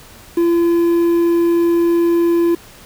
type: tone with quantisation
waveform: triangle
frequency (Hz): 340.4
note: F4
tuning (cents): -44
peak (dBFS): -9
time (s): 0.37-2.55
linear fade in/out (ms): 5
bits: 6
effects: pink hiss -41 dBFS RMS until 2.85 s